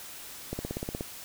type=click train; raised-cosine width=2 ms; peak=-19 dBFS; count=9; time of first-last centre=0.53-1.009 s; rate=16.7 Hz; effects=white hiss -44 dBFS RMS until 1.24 s